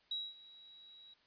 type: tone with ADSR envelope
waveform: sine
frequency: 3865 Hz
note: B7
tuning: 38 cents flat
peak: -35 dBFS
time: 0.11-1.14 s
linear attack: 5 ms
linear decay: 220 ms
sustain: -20 dB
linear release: 7 ms
effects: white hiss -70 dBFS RMS until 1.26 s + resampled to 11025 Hz